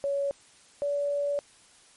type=tone pair in turn; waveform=sine; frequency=561 / 573.1 Hz; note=C#5 / D5; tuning=+21 / -42 cents; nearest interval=unison; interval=37 cents; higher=second; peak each=-25 dBFS; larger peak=neither; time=0.04-0.31 / 0.82-1.39 s; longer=second; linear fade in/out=0 ms; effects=white hiss -57 dBFS RMS until 1.96 s + MP3 48 kbps